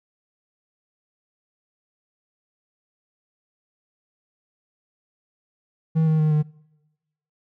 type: tone with pitch steps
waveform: triangle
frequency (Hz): 160 / 157.16 / 154.37 / 151.63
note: D#3 / D#3 / D#3 / D#3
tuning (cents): +49 / +18 / -13 / -44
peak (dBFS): -14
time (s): 5.95-6.43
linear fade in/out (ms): 20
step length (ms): 120
effects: noise-tail reverb RT60 1.0 s tail -25 dB re dry